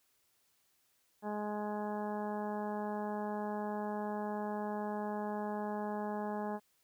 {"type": "harmonic tone", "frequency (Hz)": 209.2, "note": "G#3", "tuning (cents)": 13, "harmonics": [1, 2, 3, 4, 5, 6, 7, 8], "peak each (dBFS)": [-39, -42, -43, -41, -48, -56, -57, -53], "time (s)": [1.22, 6.6], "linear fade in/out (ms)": 50, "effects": ["white hiss -74 dBFS RMS until 6.83 s"]}